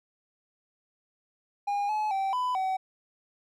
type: tone with pitch steps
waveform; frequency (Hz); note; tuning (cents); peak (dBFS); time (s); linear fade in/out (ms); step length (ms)
triangle; 812 / 854 / 776 / 1000 / 758; G#5 / G#5 / G5 / B5 / F#5; -39 / +48 / -18 / +21 / +42; -24; 1.67-2.77; 10; 220
effects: none